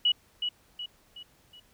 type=tone with echo; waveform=sine; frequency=2929 Hz; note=F#7; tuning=18 cents flat; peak=-20 dBFS; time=0.05-0.12 s; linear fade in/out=5 ms; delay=370 ms; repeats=4; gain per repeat=-7 dB; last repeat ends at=1.6 s; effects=pink hiss -63 dBFS RMS until 1.73 s